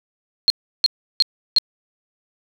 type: tone bursts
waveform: sine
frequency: 4226 Hz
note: C8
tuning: 16 cents sharp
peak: -10 dBFS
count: 4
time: 0.48-1.584 s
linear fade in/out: 0 ms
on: 21 ms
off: 340 ms
effects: none